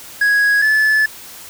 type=tone pair in turn; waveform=triangle; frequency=1661.2 / 1732.1 Hz; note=G#6 / A6; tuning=0 / -28 cents; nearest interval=minor second; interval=72 cents; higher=second; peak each=-9 dBFS; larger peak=neither; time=0.21-0.62 / 0.62-1.06 s; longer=second; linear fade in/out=5 ms; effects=white hiss -36 dBFS RMS until 1.49 s